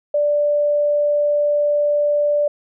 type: tone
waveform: sine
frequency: 587 Hz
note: D5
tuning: 1 cent flat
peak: -14 dBFS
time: 0.14-2.48 s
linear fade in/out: 5 ms
effects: none